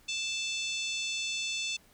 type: harmonic tone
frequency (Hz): 880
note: A5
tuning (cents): 0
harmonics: 3 / 4 / 5 / 6 / 7 / 8 / 9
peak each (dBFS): -35 / -36 / -42 / -45 / -41 / -45 / -47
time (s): 0.08-1.77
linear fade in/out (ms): 10
effects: pink hiss -62 dBFS RMS until 1.93 s